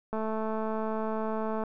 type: click train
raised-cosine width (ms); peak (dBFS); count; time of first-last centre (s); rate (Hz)
1; -20; 331; 0.13-1.637; 219
effects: none